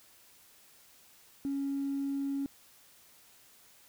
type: tone with tanh clipping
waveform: triangle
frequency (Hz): 277.2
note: C#4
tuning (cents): 0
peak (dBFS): -30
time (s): 1.45-2.46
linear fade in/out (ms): 0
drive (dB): 1
effects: white hiss -60 dBFS RMS until 3.88 s